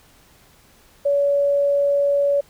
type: tone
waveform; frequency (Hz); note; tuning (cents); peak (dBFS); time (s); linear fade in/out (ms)
sine; 567; C#5; +39; -15; 1.05-2.41; 10
effects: pink hiss -53 dBFS RMS until 2.49 s